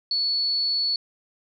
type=tone; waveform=sine; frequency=4422 Hz; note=C#8; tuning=5 cents flat; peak=-21 dBFS; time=0.11-0.96 s; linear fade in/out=2 ms; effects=none